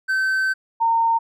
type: tone pair in turn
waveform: triangle / sine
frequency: 1540 / 915.7 Hz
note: G6 / A#5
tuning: -31 / -31 cents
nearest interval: major sixth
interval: 900 cents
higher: first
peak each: -16 / -15 dBFS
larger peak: second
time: 0.08-0.54 / 0.8-1.19 s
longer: first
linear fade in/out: 20 ms
effects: none